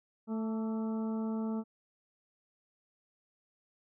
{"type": "harmonic tone with a mistuned harmonic", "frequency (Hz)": 221, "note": "A3", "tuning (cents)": 8, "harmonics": [1, 2, 3, 4, 5, 6], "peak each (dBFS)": [-32, -42, -48, -48, -54, -53], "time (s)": [0.27, 1.64], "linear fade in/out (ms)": 50, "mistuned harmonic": 5, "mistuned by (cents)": 56, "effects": []}